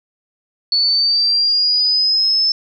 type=linear sweep; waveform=sine; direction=up; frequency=4435 to 5274 Hz; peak=-12 dBFS; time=0.72-2.52 s; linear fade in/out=2 ms; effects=none